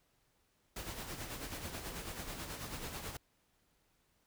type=noise with tremolo; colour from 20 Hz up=pink; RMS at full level=-42 dBFS; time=0.76-3.17 s; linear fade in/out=5 ms; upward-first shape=sine; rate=9.2 Hz; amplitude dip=50%; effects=pink hiss -75 dBFS RMS until 4.26 s